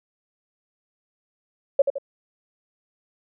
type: tone with echo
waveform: sine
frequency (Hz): 554.4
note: C#5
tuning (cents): 0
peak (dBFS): -11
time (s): 1.79-1.82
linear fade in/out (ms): 5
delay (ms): 82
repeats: 2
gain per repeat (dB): -7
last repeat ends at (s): 1.984
effects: none